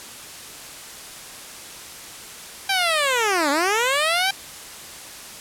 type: linear two-way sweep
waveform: 10% pulse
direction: down then up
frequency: 794 to 272.7 to 794 Hz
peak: -10 dBFS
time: 2.69-4.31 s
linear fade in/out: 5 ms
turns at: 3.5 s
effects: white hiss -38 dBFS RMS until 5.4 s + low-pass 11000 Hz 12 dB/octave